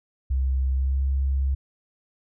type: tone with pitch glide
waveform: sine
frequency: 65.8 to 67.53 Hz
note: C2 to C#2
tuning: +10 to -45 cents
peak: -20 dBFS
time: 0.3-1.55 s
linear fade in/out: 10 ms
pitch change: +45 cents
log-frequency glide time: 0.73-1.01 s
effects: none